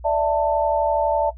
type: chord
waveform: sine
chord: D suspended second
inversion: none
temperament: equal with one note detuned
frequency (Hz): 587.3 / 659.3 / 889.7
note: D5 / E5 / A5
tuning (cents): 0 / 0 / +19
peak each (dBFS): -21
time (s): 0.04-1.31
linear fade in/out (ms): 20
effects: noise-tail reverb RT60 0.1 s tail -17 dB re dry + added 60 Hz sine -36 dBFS peak until 1.37 s